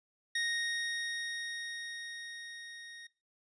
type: tone with level ramp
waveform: 25% pulse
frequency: 1864.7 Hz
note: A#6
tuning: in tune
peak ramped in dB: -27 to -44 dBFS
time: 0.35-3.07 s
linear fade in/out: 5 ms
effects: noise-tail reverb RT60 0.3 s tail -20 dB re dry + resampled to 22050 Hz